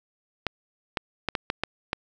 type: clicks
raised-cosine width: 0.3 ms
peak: -9 dBFS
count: 7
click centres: 0.467 / 0.972 / 1.287 / 1.352 / 1.501 / 1.636 / 1.931 s
effects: none